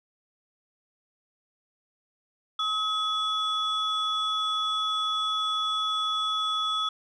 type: tone pair together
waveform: sine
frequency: 1278 / 3412 Hz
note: D#6 / G#7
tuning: +46 / +46 cents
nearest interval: octave + perfect fourth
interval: 1700 cents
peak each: -26 dBFS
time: 2.59-6.89 s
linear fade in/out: 5 ms
effects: tanh soft clip ceiling -21 dBFS